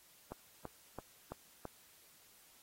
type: click train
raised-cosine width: 1 ms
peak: -29 dBFS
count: 5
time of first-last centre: 0.32-1.653 s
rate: 3 Hz
effects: white hiss -64 dBFS RMS until 2.62 s + AAC 48 kbps